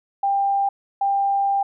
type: tone pair in turn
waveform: sine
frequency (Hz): 794 / 794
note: G5 / G5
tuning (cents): +22 / +22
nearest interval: unison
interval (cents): 0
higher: neither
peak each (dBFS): -17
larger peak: neither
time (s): 0.23-0.69 / 1.01-1.63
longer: second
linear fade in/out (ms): 5
effects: none